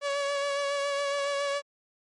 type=tone with vibrato; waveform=sawtooth; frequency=565 Hz; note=C#5; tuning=33 cents sharp; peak=-23 dBFS; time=0.01-1.62 s; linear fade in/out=50 ms; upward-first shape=sine; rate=7.2 Hz; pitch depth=23 cents each way; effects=low-pass 7000 Hz 12 dB/octave + MP3 48 kbps